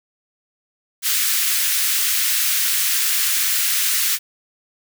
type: high-pass noise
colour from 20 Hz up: white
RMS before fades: -19 dBFS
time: 1.02-4.19 s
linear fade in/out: 50 ms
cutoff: 1500 Hz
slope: 24 dB/octave
effects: none